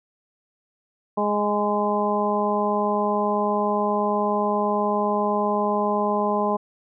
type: harmonic tone with a mistuned harmonic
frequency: 207.7 Hz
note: G#3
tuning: in tune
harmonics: 1 / 2 / 3 / 4 / 5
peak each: -26 / -26 / -26 / -26 / -26 dBFS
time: 1.17-6.57 s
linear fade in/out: 10 ms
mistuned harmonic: 5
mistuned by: -16 cents
effects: none